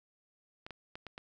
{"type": "clicks", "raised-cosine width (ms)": 0.3, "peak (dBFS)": -28, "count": 5, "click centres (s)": [0.665, 0.707, 0.955, 1.067, 1.179], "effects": []}